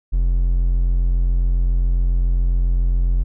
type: tone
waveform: triangle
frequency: 43.65 Hz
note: F1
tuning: in tune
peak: -12 dBFS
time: 0.12-3.24 s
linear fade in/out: 20 ms
effects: none